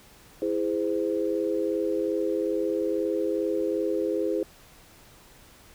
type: chord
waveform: sine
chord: E augmented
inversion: none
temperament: just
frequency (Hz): 329.6 / 412 / 515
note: E4 / G#4 / B#4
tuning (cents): 0 / -14 / -28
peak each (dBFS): -28 / -28 / -29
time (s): 0.42-4.43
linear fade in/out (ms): 2
effects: pink hiss -53 dBFS RMS until 5.74 s